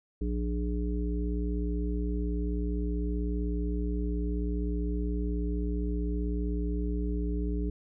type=harmonic tone with a mistuned harmonic; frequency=59.5 Hz; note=A#1; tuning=36 cents sharp; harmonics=1 / 3 / 5 / 7; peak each=-29 / -36 / -36 / -39 dBFS; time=0.21-7.7 s; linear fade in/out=5 ms; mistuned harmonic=1; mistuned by=-48 cents; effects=none